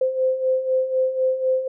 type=beating tone pair; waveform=sine; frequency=516 / 520 Hz; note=C5 / C5; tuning=-24 / -11 cents; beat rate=4 Hz; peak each=-25 / -19 dBFS; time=0.01-1.68 s; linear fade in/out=5 ms; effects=none